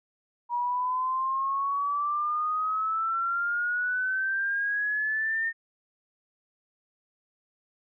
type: exponential sweep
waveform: sine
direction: up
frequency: 956 to 1831 Hz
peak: -25 dBFS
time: 0.49-5.53 s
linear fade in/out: 50 ms
effects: none